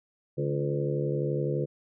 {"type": "harmonic tone with a mistuned harmonic", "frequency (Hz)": 71.8, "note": "D2", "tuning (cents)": -39, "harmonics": [2, 3, 4, 5, 6, 7, 8], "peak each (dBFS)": [-29, -40, -42, -33, -34, -33, -43], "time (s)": [0.37, 1.66], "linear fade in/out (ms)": 20, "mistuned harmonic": 5, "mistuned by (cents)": -46, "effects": []}